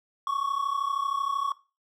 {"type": "tone pair together", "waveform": "triangle", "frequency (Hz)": [1100, 1132.9], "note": ["C#6", "C#6"], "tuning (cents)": [-14, 37], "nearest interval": "minor second", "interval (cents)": 51, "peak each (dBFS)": -27, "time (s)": [0.27, 1.52], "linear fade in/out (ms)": 2, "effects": ["noise-tail reverb RT60 0.3 s tail -19 dB re dry"]}